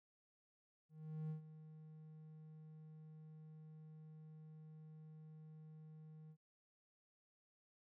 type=tone with ADSR envelope; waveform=triangle; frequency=156 Hz; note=D#3; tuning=5 cents sharp; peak=-39 dBFS; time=0.89-6.37 s; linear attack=410 ms; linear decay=110 ms; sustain=-14 dB; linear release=66 ms; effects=none